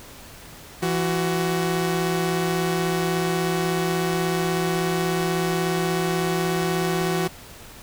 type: tone pair together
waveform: sawtooth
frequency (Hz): 168.4 / 373.2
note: E3 / F#4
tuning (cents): +37 / +15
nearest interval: octave + major second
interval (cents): 1378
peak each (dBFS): -20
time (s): 0.82-7.28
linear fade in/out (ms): 10
effects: pink hiss -43 dBFS RMS until 7.82 s